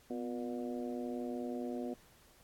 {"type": "harmonic tone with a mistuned harmonic", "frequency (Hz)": 119.7, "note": "A#2", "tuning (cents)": 46, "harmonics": [2, 3, 4, 5, 6], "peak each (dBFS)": [-39, -43, -45, -47, -49], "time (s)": [0.1, 1.94], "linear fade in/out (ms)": 5, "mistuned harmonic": 2, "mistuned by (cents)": 66, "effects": ["pink hiss -64 dBFS RMS until 2.43 s", "AAC 64 kbps"]}